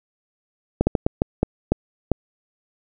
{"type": "slowing click train", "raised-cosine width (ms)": 2, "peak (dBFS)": -3, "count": 8, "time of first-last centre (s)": [0.81, 2.117], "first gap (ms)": 60, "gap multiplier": 1.37, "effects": []}